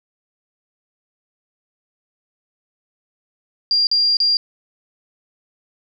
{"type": "tone with dropouts", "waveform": "sine", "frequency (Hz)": 4780, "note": "D8", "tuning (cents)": 30, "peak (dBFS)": -13, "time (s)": [3.71, 4.37], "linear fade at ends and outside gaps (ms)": 1, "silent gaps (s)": [[3.87, 3.914], [4.169, 4.202]], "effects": ["9-bit"]}